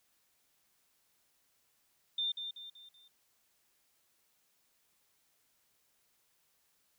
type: tone with echo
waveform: sine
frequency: 3596 Hz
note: A7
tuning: 37 cents sharp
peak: -31 dBFS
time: 2.18-2.32 s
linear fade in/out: 5 ms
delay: 190 ms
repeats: 4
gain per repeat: -7 dB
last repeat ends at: 3.08 s
effects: white hiss -74 dBFS RMS until 6.98 s